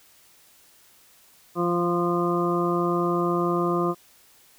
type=harmonic tone with a mistuned harmonic; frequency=174.2 Hz; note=F3; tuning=4 cents flat; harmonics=1 / 2 / 3 / 4 / 6 / 7; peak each=-27 / -24 / -32 / -32 / -30 / -29 dBFS; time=1.55-3.95 s; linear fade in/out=50 ms; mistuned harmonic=1; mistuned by=-16 cents; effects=white hiss -56 dBFS RMS until 4.58 s